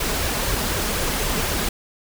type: noise with flanger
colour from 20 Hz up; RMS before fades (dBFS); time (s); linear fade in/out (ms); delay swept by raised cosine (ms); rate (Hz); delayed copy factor
pink; -23; 0-1.69; 5; 1.7 to 4.9; 4; +0.55
effects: none